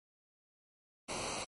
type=noise with comb filter; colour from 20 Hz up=pink; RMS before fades=-39 dBFS; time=1.08-1.45 s; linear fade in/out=20 ms; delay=0.58 ms; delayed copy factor=-0.75; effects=MP3 48 kbps